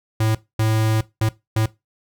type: tone bursts at uneven times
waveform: square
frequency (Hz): 110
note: A2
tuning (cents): 0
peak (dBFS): -17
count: 4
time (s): 0.2-0.35 / 0.59-1.01 / 1.21-1.29 / 1.56-1.66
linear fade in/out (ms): 5
effects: noise-tail reverb RT60 0.2 s tail -18 dB re dry

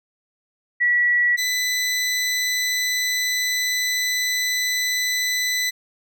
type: tone pair in turn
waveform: sine / 20% pulse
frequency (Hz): 1940 / 1996.8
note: B6 / B6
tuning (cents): -31 / +19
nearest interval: unison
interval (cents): 50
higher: second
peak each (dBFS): -15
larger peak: neither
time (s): 0.8-1.37 / 1.37-5.71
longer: second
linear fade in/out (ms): 20
effects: none

